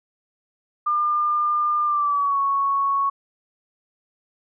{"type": "tone with pitch glide", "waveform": "sine", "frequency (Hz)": [1202, 1108.6], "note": ["D6", "C#6"], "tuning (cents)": [40, 0], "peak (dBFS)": -18, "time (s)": [0.86, 3.1], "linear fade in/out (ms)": 10, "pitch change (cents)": -140, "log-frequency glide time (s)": [1.84, 2.39], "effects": []}